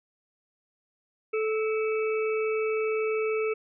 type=harmonic tone with a mistuned harmonic; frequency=436.5 Hz; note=A4; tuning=14 cents flat; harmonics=1 / 3 / 5 / 6; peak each=-25 / -37 / -38 / -38 dBFS; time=1.33-3.54 s; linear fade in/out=10 ms; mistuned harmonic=5; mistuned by=+64 cents; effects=none